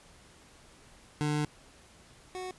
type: tone pair in turn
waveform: 25% pulse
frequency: 149.5 / 368.8 Hz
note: D3 / F#4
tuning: +31 / -6 cents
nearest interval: octave + major third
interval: 1563 cents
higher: second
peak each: -24 / -33 dBFS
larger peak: first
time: 1.21-1.45 / 2.35-2.51 s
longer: first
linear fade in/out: 0 ms
effects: pink hiss -57 dBFS RMS until 2.58 s + resampled to 24000 Hz